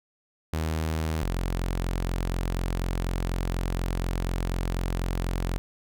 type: tone pair in turn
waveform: sawtooth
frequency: 79.5 / 44.11 Hz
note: D#2 / F1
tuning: +38 / +18 cents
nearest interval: minor seventh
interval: 1020 cents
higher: first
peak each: -22 dBFS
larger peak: neither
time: 0.53-1.22 / 1.22-5.58 s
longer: second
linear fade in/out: 0 ms
effects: none